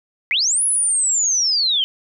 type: linear two-way sweep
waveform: sine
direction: up then down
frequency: 1930 to 10548 to 3011 Hz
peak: -15 dBFS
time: 0.31-1.84 s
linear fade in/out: 0 ms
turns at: 0.64 s
effects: none